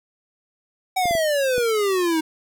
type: exponential sweep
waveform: square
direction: down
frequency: 764 to 311.1 Hz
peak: -19 dBFS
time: 0.96-2.21 s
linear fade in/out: 10 ms
type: clicks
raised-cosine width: 2 ms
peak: -17 dBFS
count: 4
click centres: 1.056 / 1.11 / 1.152 / 1.581 s
effects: none